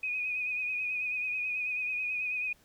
sine tone with vibrato, 2489 Hz, D#7, in tune, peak -30 dBFS, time 0.03-2.53 s, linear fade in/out 5 ms, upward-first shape triangle, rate 9.2 Hz, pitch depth 45 cents each way, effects pink hiss -64 dBFS RMS until 2.64 s

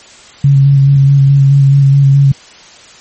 sine tone with vibrato, 138.59 Hz, C#3, in tune, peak -3 dBFS, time 0.44-2.32 s, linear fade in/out 5 ms, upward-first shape square, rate 4.7 Hz, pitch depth 17 cents each way, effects white hiss -37 dBFS RMS until 3 s + MP3 32 kbps

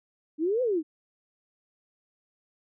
sine exponential two-way sweep, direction up then down, 293.7 to 523.3 to 293.7 Hz, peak -23 dBFS, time 0.38-0.83 s, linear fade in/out 50 ms, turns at 0.62 s, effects none

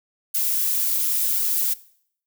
violet noise with flanger, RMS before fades -22 dBFS, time 0.34-1.74 s, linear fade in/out 10 ms, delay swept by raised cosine 1.3 to 5.7 ms, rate 1.9 Hz, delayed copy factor +0.5, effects noise-tail reverb RT60 0.6 s tail -19 dB re dry

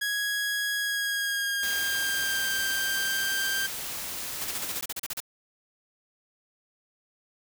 sawtooth tone with pitch glide, 1661.2 to 1578 Hz, G#6 to G6, 0 to +11 cents, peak -23 dBFS, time 0.01-3.67 s, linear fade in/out 10 ms, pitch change -89 cents, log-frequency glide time 0.76-2.52 s
white noise, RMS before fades -35 dBFS, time 1.63-4.81 s, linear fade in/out 0 ms
white noise bursts, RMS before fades -33 dBFS, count 12, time 4.41-5.203 s, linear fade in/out 5 ms, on 34 ms, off 35 ms
effects none

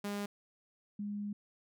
sawtooth / sine tone pair in turn, 203.5 / 205.5 Hz, G#3 / G#3, -35 / -18 cents, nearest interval unison, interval 17 cents, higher second, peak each -32 / -36 dBFS, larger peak first, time 0.04-0.26 / 0.99-1.33 s, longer second, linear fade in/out 5 ms, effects none

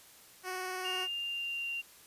10% pulse tone with vibrato, 370 Hz, F#4, in tune, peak -28 dBFS, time 0.43-1.08 s, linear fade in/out 50 ms, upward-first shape square, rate 20 Hz, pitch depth 17 cents each way
sine tone with pitch glide, 2812 to 2773 Hz, F7 to F7, +11 to -13 cents, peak -34 dBFS, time 0.84-1.82 s, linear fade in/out 20 ms, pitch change -24 cents, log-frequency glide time 0.98-1.67 s
effects white hiss -57 dBFS RMS until 2.06 s + resampled to 32000 Hz

